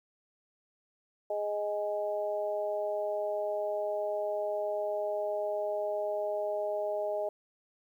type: harmonic tone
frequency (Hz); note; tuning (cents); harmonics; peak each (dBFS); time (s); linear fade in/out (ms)
207.7; G#3; 0; 2 / 3 / 4; -37 / -31 / -40; 1.3-7.29; 5
effects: 11-bit